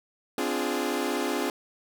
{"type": "chord", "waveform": "sawtooth", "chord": "D half-diminished seventh", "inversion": "third", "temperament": "equal with one note detuned", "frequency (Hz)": [258.2, 293.7, 349.2, 415.3], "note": ["C4", "D4", "F4", "Ab4"], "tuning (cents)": [-23, 0, 0, 0], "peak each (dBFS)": -28, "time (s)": [0.38, 1.5], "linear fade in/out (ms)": 2, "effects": []}